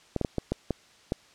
clicks, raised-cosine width 2 ms, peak -13 dBFS, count 7, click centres 0.163 / 0.213 / 0.248 / 0.383 / 0.52 / 0.707 / 1.121 s, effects white hiss -57 dBFS RMS until 1.34 s + low-pass 6000 Hz 12 dB/octave

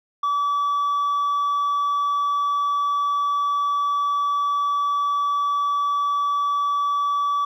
triangle tone with hard clipping, 1149 Hz, D6, 38 cents flat, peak -18 dBFS, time 0.23-7.45 s, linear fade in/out 5 ms, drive 1 dB, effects none

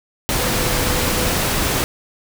sine tone in noise, 499.3 Hz, B4, 19 cents sharp, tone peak -28 dBFS, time 0.39-1.35 s, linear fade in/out 0 ms, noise pink, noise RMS -19 dBFS, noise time 0.29-1.84 s, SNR -12 dB, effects none

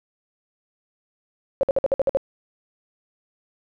sine tone bursts, 545 Hz, C#5, 29 cents flat, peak -15 dBFS, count 8, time 1.61-2.171 s, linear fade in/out 0 ms, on 22 ms, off 55 ms, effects none

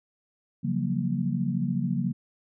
sine chord, Gb major seventh, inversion second, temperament equal with one note detuned, 138.59 / 174.61 / 188.56 / 233.1 Hz, Db3 / F3 / Gb3 / Bb3, 0 / 0 / +33 / 0 cents, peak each -30 dBFS, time 0.63-2.13 s, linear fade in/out 20 ms, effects none

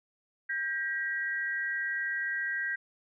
sine tone pair together, 1593 / 1912 Hz, G6 / A#6, +27 / +43 cents, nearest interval minor third, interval 316 cents, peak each -32 / -33 dBFS, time 0.49-2.76 s, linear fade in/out 10 ms, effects none

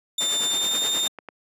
30% pulse tone with pitch glide, 3600 to 3636 Hz, A7 to A#7, +39 to -44 cents, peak -19 dBFS, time 0.18-1.08 s, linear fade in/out 5 ms, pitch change +17 cents, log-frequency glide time 0.49-0.82 s
pink noise with tremolo, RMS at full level -29 dBFS, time 0.2-1.08 s, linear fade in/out 10 ms, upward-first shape triangle, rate 9.5 Hz, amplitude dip 70%
clicks, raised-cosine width 0.5 ms, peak -22 dBFS, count 4, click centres 0.82 / 0.852 / 1.187 / 1.287 s
effects high-pass 300 Hz 12 dB/octave + resampled to 32000 Hz

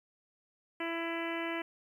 harmonic tone, 333.3 Hz, E4, 19 cents sharp, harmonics 1 / 2 / 3 / 4 / 5 / 6 / 7 / 8 / 9, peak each -37 / -41 / -43 / -46 / -44 / -42 / -44 / -48 / -48 dBFS, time 0.8-1.62 s, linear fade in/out 5 ms, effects 11-bit

